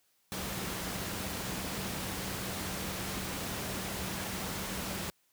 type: tone in noise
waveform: sine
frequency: 190.2 Hz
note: F#3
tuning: 48 cents sharp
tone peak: -44 dBFS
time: 0.32-5.1 s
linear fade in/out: 0 ms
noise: pink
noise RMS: -37 dBFS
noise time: 0.32-5.1 s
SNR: -10 dB
effects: white hiss -72 dBFS RMS until 5.32 s + high-pass 60 Hz 12 dB/octave